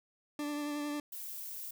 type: tone with vibrato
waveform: 40% pulse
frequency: 293.7 Hz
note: D4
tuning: in tune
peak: -34 dBFS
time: 0.39-1 s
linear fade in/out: 2 ms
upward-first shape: triangle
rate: 11 Hz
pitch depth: 22 cents each way
type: noise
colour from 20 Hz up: violet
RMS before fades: -43 dBFS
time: 1.12-1.71 s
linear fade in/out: 5 ms
effects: none